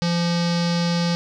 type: tone with low-pass filter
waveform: square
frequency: 171.8 Hz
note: F3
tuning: 28 cents flat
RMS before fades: -21 dBFS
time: 0.02-1.15 s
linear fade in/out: 0 ms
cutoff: 4900 Hz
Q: 4.4
effects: none